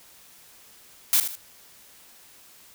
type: noise with echo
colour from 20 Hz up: blue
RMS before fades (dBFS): -19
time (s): 1.13-1.2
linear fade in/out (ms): 0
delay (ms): 77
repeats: 2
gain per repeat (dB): -9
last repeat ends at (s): 1.354
effects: white hiss -52 dBFS RMS until 2.74 s